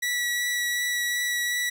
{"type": "tone with vibrato", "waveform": "sawtooth", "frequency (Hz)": 1943, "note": "B6", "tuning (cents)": -29, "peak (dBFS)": -21, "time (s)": [0.02, 1.7], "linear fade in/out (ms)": 10, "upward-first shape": "triangle", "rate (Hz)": 2.7, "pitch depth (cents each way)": 11, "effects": []}